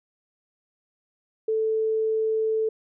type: tone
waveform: sine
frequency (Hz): 440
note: A4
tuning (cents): 0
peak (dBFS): -21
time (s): 1.48-2.69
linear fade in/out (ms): 5
effects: none